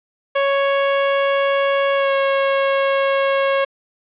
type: tone with pitch glide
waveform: sawtooth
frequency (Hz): 554.4 to 547.7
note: C#5 to C#5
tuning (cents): 0 to -21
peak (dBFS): -11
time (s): 0.35-3.65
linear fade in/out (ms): 10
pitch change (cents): -21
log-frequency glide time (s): 1.95-2.13
effects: resampled to 8000 Hz + 8-bit